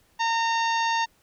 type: harmonic tone with a mistuned harmonic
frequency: 916 Hz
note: A#5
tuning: 31 cents flat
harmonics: 1 / 2 / 3 / 4 / 5 / 6 / 7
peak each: -23 / -29 / -33 / -35 / -37 / -39 / -40 dBFS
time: 0.19-1.06 s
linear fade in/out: 20 ms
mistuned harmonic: 6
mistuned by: +16 cents
effects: pink hiss -63 dBFS RMS until 1.22 s